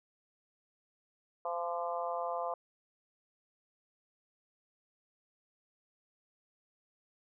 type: harmonic tone with a mistuned harmonic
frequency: 172.1 Hz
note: F3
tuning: 25 cents flat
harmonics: 3 / 4 / 5 / 6 / 7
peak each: -39 / -37 / -42 / -40 / -44 dBFS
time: 1.45-2.54 s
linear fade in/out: 2 ms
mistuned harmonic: 7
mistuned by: -17 cents
effects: none